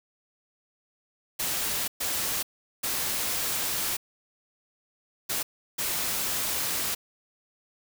white noise bursts at uneven times, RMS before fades -29 dBFS, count 5, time 1.39-1.88 / 2-2.43 / 2.83-3.97 / 5.29-5.43 / 5.78-6.95 s, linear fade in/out 10 ms, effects none

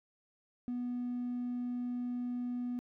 triangle tone, 245.2 Hz, B3, 12 cents flat, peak -31 dBFS, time 0.68-2.79 s, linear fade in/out 0 ms, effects tanh soft clip ceiling -30 dBFS

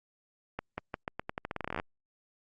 accelerating click train, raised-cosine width 0.5 ms, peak -19 dBFS, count 20, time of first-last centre 0.59-1.799 s, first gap 190 ms, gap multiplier 0.85, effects Opus 48 kbps

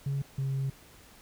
sine tone pair in turn, 138.8 / 135.24 Hz, C#3 / C#3, +3 / -42 cents, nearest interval unison, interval 45 cents, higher first, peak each -26 dBFS, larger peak neither, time 0.06-0.22 / 0.38-0.7 s, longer second, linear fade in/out 5 ms, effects tanh soft clip ceiling -26 dBFS + pink hiss -55 dBFS RMS until 1.21 s

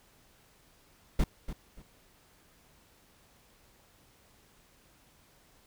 brown noise with echo, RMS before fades -24 dBFS, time 1.19-1.24 s, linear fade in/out 5 ms, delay 290 ms, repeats 2, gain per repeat -12 dB, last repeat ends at 1.82 s, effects pink hiss -63 dBFS RMS until 5.66 s

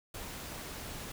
pink noise, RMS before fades -43 dBFS, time 0.14-1.12 s, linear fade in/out 5 ms, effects none

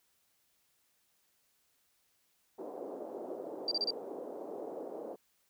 pink band-pass noise, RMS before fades -43 dBFS, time 2.58-5.16 s, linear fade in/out 10 ms, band 340 to 650 Hz, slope 24 dB/octave
sine tone bursts, 4699 Hz, D8, in tune, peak -29 dBFS, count 4, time 3.68-3.906 s, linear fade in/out 2 ms, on 34 ms, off 30 ms
effects white hiss -74 dBFS RMS until 5.49 s

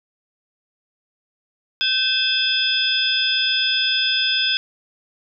sine tone cluster, 1545 / 2614 / 3259 / 3486 / 5030 Hz, G6 / E7 / G#7 / A7 / D#8, -26 / -15 / -33 / -17 / +18 cents, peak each -26 / -24 / -24 / -21 / -24 dBFS, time 1.81-4.57 s, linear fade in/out 0 ms, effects none

